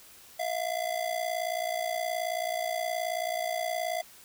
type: ring-modulated tone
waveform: square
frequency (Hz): 679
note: F5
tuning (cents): -49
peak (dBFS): -27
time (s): 0.39-4.02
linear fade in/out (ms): 10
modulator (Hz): 29.4
effects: white hiss -53 dBFS RMS until 4.24 s